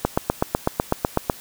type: click train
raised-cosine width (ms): 1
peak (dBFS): -3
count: 11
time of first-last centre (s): 0.05-1.298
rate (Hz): 8.01
effects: white hiss -42 dBFS RMS until 1.4 s